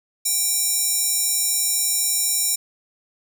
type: tone with high-pass filter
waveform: square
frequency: 784 Hz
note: G5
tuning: in tune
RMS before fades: -21 dBFS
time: 0.25-2.56 s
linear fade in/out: 10 ms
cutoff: 7500 Hz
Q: 2.1
effects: none